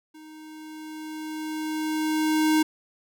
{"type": "tone with level ramp", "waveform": "square", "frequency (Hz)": 311.1, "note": "D#4", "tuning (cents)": 0, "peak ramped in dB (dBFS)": [-45, -18], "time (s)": [0.14, 2.63], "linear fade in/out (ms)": 10, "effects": []}